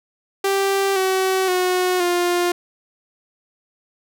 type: tone with pitch steps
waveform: sawtooth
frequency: 392 / 378.2 / 364.9 / 352.1 Hz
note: G4 / F#4 / F#4 / F4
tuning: 0 / +38 / -24 / +14 cents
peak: -13 dBFS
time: 0.44-2.52 s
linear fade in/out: 5 ms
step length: 520 ms
effects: none